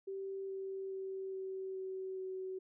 sine tone with pitch steps, 388.2 / 385.7 / 383.3 / 380.9 / 378.5 / 376.1 Hz, G4 / G4 / G4 / G4 / F#4 / F#4, -17 / -28 / -39 / -50 / +39 / +28 cents, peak -39 dBFS, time 0.07-2.59 s, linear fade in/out 10 ms, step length 420 ms, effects none

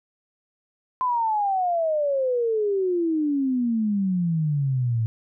sine exponential sweep, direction down, 1028 to 110 Hz, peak -20 dBFS, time 1.01-5.06 s, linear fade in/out 0 ms, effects none

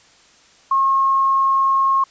sine tone, 1081 Hz, C#6, 44 cents flat, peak -13 dBFS, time 0.71-2.04 s, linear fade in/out 5 ms, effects white hiss -51 dBFS RMS until 2.1 s + resampled to 16000 Hz

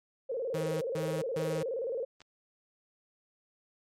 sine tone with vibrato, 493.9 Hz, B4, in tune, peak -31 dBFS, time 0.29-2.05 s, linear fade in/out 10 ms, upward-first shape square, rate 19 Hz, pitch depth 130 cents each way
sawtooth tone bursts, 159 Hz, D#3, 38 cents sharp, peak -30 dBFS, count 3, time 0.54-1.63 s, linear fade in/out 5 ms, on 270 ms, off 140 ms
clicks, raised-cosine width 0.2 ms, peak -35 dBFS, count 2, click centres 2.205 / 2.217 s
effects MP3 64 kbps

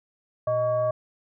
sine tone with frequency modulation, 622.3 Hz, D#5, in tune, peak -21 dBFS, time 0.47-0.91 s, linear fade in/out 5 ms, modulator 504 Hz, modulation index 0.55, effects none

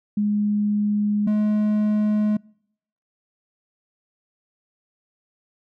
sine / triangle tone pair in turn, 207.7 / 211.3 Hz, G#3 / G#3, 0 / +30 cents, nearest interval unison, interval 30 cents, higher second, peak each -18 / -15 dBFS, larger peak second, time 0.17-1.27 / 1.27-2.37 s, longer neither, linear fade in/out 5 ms, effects noise-tail reverb RT60 0.7 s tail -26 dB re dry

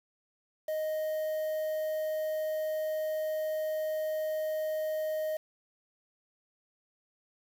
triangle tone with quantisation, 622.3 Hz, D#5, in tune, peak -28 dBFS, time 0.68-5.37 s, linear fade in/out 5 ms, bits 8, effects none

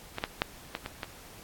clicks, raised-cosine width 0.3 ms, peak -17 / -12 / -8 / -17 / -20 / -18 dBFS, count 6, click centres 0.184 / 0.239 / 0.419 / 0.751 / 0.861 / 1.032 s, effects pink hiss -50 dBFS RMS until 1.43 s + AAC 64 kbps

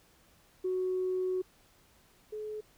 sine tone pair in turn, 370 / 427.2 Hz, F#4 / G#4, 0 / +49 cents, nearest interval major second, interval 249 cents, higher second, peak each -28 / -36 dBFS, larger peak first, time 0.64-1.42 / 2.32-2.61 s, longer first, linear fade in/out 10 ms, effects tanh soft clip ceiling -24 dBFS + pink hiss -64 dBFS RMS until 2.77 s

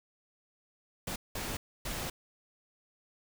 pink noise bursts at uneven times, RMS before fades -37 dBFS, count 3, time 1.07-1.16 / 1.35-1.57 / 1.85-2.1 s, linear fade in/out 5 ms, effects none

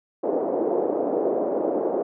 pink band-pass noise, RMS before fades -24 dBFS, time 0.23-2.03 s, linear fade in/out 10 ms, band 340 to 610 Hz, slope 24 dB/octave, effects none

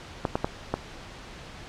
clicks, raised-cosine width 1 ms, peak -10 dBFS, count 4, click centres 0.252 / 0.355 / 0.445 / 0.74 s, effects pink hiss -43 dBFS RMS until 1.68 s + low-pass 5000 Hz 12 dB/octave

